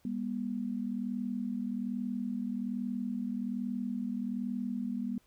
sine tone pair together, 200.7 / 241.9 Hz, G3 / B3, +41 / -36 cents, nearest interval minor third, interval 323 cents, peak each -36 / -34 dBFS, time 0.05-5.18 s, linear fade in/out 2 ms, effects pink hiss -69 dBFS RMS until 5.26 s

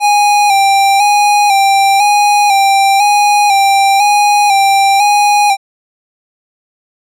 square tone with vibrato, 806 Hz, G5, 48 cents sharp, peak -7 dBFS, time 0-5.57 s, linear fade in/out 50 ms, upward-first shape square, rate 1 Hz, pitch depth 40 cents each way, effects low-pass 11000 Hz 12 dB/octave

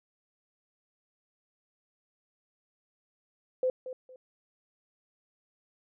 sine tone with echo, 512 Hz, C5, 38 cents flat, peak -24 dBFS, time 3.63-3.7 s, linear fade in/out 2 ms, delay 230 ms, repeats 2, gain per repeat -12 dB, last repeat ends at 4.16 s, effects none

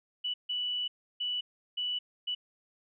sine tone bursts at uneven times, 2960 Hz, F#7, in tune, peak -30 dBFS, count 5, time 0.24-0.34 / 0.49-0.88 / 1.2-1.41 / 1.77-1.99 / 2.27-2.35 s, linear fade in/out 10 ms, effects none

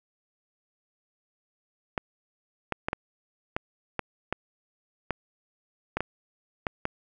clicks, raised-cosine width 0.5 ms, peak -12 dBFS, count 12, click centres 1.978 / 2.723 / 2.885 / 2.931 / 3.565 / 3.993 / 4.326 / 5.107 / 5.97 / 6.006 / 6.668 / 6.854 s, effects none

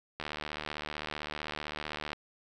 click train, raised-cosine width 0.3 ms, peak -20 dBFS, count 147, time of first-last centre 0.2-2.131 s, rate 75.6 Hz, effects none

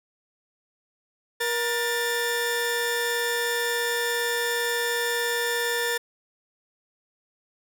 sawtooth tone pair together, 473.8 / 1778 Hz, A#4 / A6, +28 / +18 cents, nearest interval octave + major seventh, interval 2290 cents, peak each -23 dBFS, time 1.4-5.98 s, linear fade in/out 10 ms, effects none

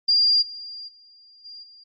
sine tone with level steps, 4794 Hz, D8, 35 cents sharp, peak -15 / -34 / -49 / -38 / -46 dBFS, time 0.08-1.84 s, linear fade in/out 10 ms, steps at 0.41 / 0.87 / 1.44 / 1.62 s, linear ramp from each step 20 ms, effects Opus 48 kbps

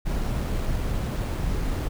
brown noise with sample-and-hold, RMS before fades -26 dBFS, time 0.05-1.89 s, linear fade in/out 20 ms, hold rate 11025 Hz, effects none

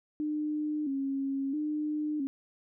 sine tone with vibrato, 287.1 Hz, D4, 39 cents flat, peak -29 dBFS, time 0.2-2.27 s, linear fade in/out 0 ms, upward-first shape square, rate 0.75 Hz, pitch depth 88 cents each way, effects none

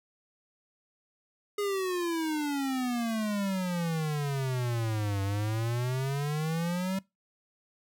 square exponential two-way sweep, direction down then up, 415.3 to 97.4 to 194.2 Hz, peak -29 dBFS, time 1.58-6.99 s, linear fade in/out 5 ms, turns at 5.22 s, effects noise-tail reverb RT60 0.2 s tail -22 dB re dry

